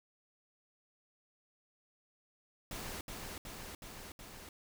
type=noise with echo; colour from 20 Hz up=pink; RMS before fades=-43 dBFS; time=2.71-3.01 s; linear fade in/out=2 ms; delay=370 ms; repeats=4; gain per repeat=-2 dB; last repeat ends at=4.49 s; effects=none